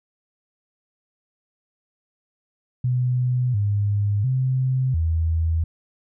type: tone with pitch steps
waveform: sine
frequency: 125.2 / 102.3 / 129.9 / 81.5 Hz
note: B2 / G#2 / C3 / E2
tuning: +24 / -26 / -12 / -19 cents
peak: -18 dBFS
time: 2.84-5.64 s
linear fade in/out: 5 ms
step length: 700 ms
effects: none